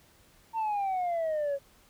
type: exponential sweep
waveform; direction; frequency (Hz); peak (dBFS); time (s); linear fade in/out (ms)
sine; down; 915 to 548; -25; 0.53-1.59; 50
effects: tanh soft clip ceiling -26 dBFS + pink hiss -61 dBFS RMS until 1.89 s